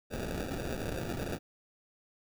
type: noise with sample-and-hold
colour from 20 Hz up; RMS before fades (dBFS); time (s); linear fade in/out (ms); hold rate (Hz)
white; -36; 0.1-1.39; 50; 1050
effects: none